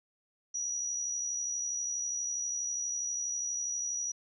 sine tone with amplitude modulation, 5820 Hz, F#8, 29 cents flat, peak -30 dBFS, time 0.54-4.12 s, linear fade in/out 10 ms, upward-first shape sine, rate 72.3 Hz, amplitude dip 40%, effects none

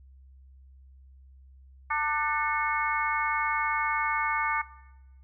harmonic tone with a mistuned harmonic, 298.3 Hz, D4, 27 cents sharp, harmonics 3 / 4 / 5 / 6 / 7, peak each -30 / -29 / -34 / -35 / -32 dBFS, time 1.9-4.62 s, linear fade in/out 10 ms, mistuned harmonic 7, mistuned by +81 cents, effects noise-tail reverb RT60 1.0 s tail -18 dB re dry + added 66 Hz sine -50 dBFS peak until 5.23 s

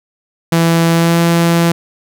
sawtooth tone with pitch glide, 166.5 to 168.92 Hz, E3 to E3, +18 to +43 cents, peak -5 dBFS, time 0.52-1.72 s, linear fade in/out 5 ms, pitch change +25 cents, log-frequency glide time 0.93-1.18 s, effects none

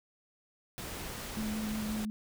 pink noise, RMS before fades -41 dBFS, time 0.78-2.05 s, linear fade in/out 0 ms
sine tone with vibrato, 215.1 Hz, A3, 39 cents flat, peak -33 dBFS, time 1.37-2.1 s, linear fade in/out 0 ms, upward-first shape sine, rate 5.6 Hz, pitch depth 19 cents each way
effects none

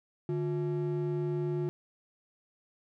triangle ring-modulated tone, 252.3 Hz, B3, 37 cents sharp, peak -24 dBFS, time 0.29-1.69 s, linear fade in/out 0 ms, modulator 104 Hz, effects none

